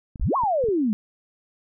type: clicks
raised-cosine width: 5 ms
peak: -24 dBFS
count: 5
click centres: 0.158 / 0.198 / 0.436 / 0.64 / 0.687 s
type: exponential two-way sweep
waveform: sine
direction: up then down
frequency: 34.39 to 1136 to 200.5 Hz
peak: -19 dBFS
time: 0.21-0.93 s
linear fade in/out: 0 ms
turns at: 0.36 s
effects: none